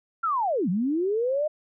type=linear two-way sweep; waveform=sine; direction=down then up; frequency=1396.9 to 166.5 to 623 Hz; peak=-22 dBFS; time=0.23-1.48 s; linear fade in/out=10 ms; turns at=0.69 s; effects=none